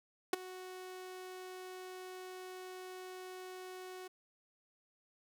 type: tone with ADSR envelope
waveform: sawtooth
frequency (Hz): 369.6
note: F#4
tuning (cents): -2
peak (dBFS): -22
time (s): 0.33-4.08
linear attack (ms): 4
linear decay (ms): 14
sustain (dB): -20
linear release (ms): 10
effects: none